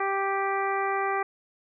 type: harmonic tone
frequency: 392 Hz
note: G4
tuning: in tune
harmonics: 1 / 2 / 3 / 4 / 5 / 6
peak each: -30 / -29 / -30 / -36 / -34 / -39 dBFS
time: 0-1.23 s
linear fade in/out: 5 ms
effects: none